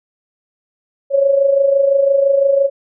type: tone with amplitude modulation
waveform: sine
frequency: 553 Hz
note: C#5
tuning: 4 cents flat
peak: -7 dBFS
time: 1.1-2.7 s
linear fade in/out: 50 ms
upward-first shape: sine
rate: 25.9 Hz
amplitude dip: 60%
effects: none